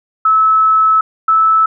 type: tone pair in turn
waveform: sine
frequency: 1300 / 1309 Hz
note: E6 / E6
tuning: -24 / -13 cents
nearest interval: unison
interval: 11 cents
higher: second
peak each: -7 dBFS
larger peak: neither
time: 0.25-1.01 / 1.28-1.66 s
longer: first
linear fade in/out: 5 ms
effects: none